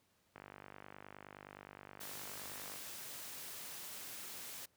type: click train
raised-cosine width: 0.5 ms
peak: -35 dBFS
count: 120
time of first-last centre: 0.36-2.759 s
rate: 49.6 Hz
type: noise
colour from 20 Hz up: white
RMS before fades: -48 dBFS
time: 2-4.66 s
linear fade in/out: 10 ms
effects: pink hiss -75 dBFS RMS until 4.76 s + high-pass 80 Hz 12 dB/octave